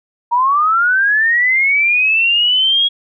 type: linear sweep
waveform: sine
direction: up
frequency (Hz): 932.3 to 3322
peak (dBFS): -10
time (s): 0.31-2.89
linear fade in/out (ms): 20
effects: none